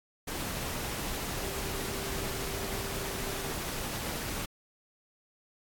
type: tone in noise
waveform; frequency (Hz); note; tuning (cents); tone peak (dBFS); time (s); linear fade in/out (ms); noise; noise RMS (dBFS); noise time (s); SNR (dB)
sine; 392; G4; 0; -43; 1.36-3.54; 10; pink; -36; 0.27-4.46; -10
effects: AAC 64 kbps